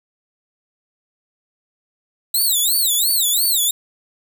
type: tone with vibrato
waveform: 5% pulse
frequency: 3914 Hz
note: B7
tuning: 16 cents flat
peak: -8 dBFS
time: 2.34-3.71 s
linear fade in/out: 5 ms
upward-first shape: sine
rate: 2.9 Hz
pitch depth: 250 cents each way
effects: 7-bit